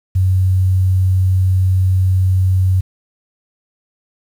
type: tone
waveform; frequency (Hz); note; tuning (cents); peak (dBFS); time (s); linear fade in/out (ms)
sine; 93.3; F#2; +15; -10; 0.15-2.81; 10
effects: 7-bit